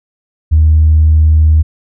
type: tone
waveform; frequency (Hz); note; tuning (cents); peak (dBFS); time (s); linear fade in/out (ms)
sine; 78; D#2; +5; -3; 0.51-1.63; 20
effects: tanh soft clip ceiling 0 dBFS